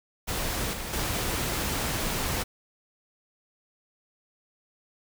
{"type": "noise with level steps", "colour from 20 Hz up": "pink", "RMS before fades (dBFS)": [-30, -35, -29], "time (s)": [0.27, 2.44], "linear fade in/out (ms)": 20, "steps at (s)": [0.73, 0.93], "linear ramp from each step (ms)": 5, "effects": []}